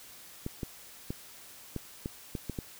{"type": "clicks", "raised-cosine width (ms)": 3, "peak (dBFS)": -21, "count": 8, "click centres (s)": [0.464, 0.632, 1.105, 1.763, 2.059, 2.352, 2.497, 2.588], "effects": ["white hiss -51 dBFS RMS until 2.79 s"]}